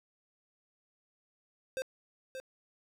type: tone with echo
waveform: square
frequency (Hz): 523.3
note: C5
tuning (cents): 0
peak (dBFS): -34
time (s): 1.77-1.82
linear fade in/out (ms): 0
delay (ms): 580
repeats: 1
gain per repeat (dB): -7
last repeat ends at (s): 2.4
effects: low-pass 12000 Hz 12 dB/octave + 10-bit